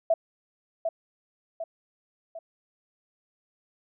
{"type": "tone with echo", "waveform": "sine", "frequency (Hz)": 659, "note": "E5", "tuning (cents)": -1, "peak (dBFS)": -18, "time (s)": [0.1, 0.14], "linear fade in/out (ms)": 5, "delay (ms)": 750, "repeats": 3, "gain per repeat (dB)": -6, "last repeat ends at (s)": 2.39, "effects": []}